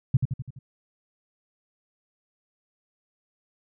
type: tone with echo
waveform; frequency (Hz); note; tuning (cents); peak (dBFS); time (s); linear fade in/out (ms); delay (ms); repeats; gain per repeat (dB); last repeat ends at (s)
sine; 129.3; C3; -20; -14; 0.14-0.17; 5; 84; 5; -5; 0.59
effects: none